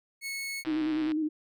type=tone; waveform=sawtooth; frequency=2197 Hz; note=C#7; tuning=16 cents flat; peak=-30 dBFS; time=0.21-0.64 s; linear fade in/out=50 ms
type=click train; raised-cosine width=0.3 ms; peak=-25 dBFS; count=61; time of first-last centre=0.65-1.119 s; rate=128 Hz
type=tone with vibrato; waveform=sine; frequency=310 Hz; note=D#4; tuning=6 cents flat; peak=-26 dBFS; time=0.66-1.29 s; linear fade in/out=20 ms; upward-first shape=square; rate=9.8 Hz; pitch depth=36 cents each way
effects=none